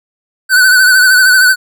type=tone with vibrato; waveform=square; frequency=1506 Hz; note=F#6; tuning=30 cents sharp; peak=-5 dBFS; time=0.49-1.56 s; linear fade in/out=50 ms; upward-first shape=sine; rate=13 Hz; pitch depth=50 cents each way; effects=none

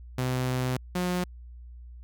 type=tone pair in turn; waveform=sawtooth; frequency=127.5 / 179.53 Hz; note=C3 / F3; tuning=-44 / +48 cents; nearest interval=tritone; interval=592 cents; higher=second; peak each=-22 dBFS; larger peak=neither; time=0.18-0.77 / 0.95-1.24 s; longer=first; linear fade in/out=5 ms; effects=added 60 Hz sine -42 dBFS peak until 2.03 s

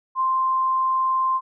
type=tone; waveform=sine; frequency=1046.5 Hz; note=C6; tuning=in tune; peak=-18 dBFS; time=0.15-1.41 s; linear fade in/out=50 ms; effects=none

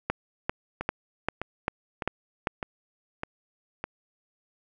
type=two click trains; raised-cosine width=0.5 ms; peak=-10 / -16 dBFS; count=7 / 6; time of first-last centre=0.1-2.472 / 0.81-3.84 s; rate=2.53 / 1.65 Hz; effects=none

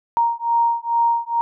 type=beating tone pair; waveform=sine; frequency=932.3 / 934.6 Hz; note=A#5 / A#5; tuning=0 / +4 cents; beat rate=2.3 Hz; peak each=-19 / -19 dBFS; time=0.17-1.41 s; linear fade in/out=0 ms; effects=none

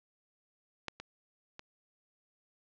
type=clicks; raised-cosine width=0.2 ms; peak=-18 / -25 / -27 dBFS; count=3; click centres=0.883 / 1 / 1.594 s; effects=low-pass 5000 Hz 12 dB/octave

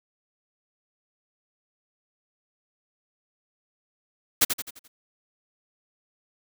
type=noise with echo; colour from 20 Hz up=white; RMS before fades=-18 dBFS; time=4.41-4.45 s; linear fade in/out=10 ms; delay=86 ms; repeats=5; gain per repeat=-7 dB; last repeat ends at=4.88 s; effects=none

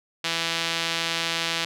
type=tone with band-pass filter; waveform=sawtooth; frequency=166.1 Hz; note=E3; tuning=13 cents sharp; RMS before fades=-27 dBFS; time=0.24-1.65 s; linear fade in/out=5 ms; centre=3500 Hz; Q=1.3; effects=none

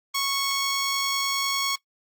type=tone; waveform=10% pulse; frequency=1104 Hz; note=C#6; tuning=7 cents flat; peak=-15 dBFS; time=0.14-1.76 s; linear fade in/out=10 ms; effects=noise-tail reverb RT60 0.1 s tail -19 dB re dry + Opus 24 kbps

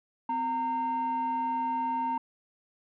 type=tone pair together; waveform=sine; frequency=257.1 / 919 Hz; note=C4 / A#5; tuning=-30 / -25 cents; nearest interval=octave + minor seventh; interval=2205 cents; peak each=-34 / -26 dBFS; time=0.29-2.18 s; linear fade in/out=5 ms; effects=tanh soft clip ceiling -24 dBFS

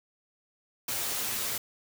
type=noise with comb filter; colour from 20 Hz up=white; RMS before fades=-32 dBFS; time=0.88-1.58 s; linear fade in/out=5 ms; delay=8.8 ms; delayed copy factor=+0.5; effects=none

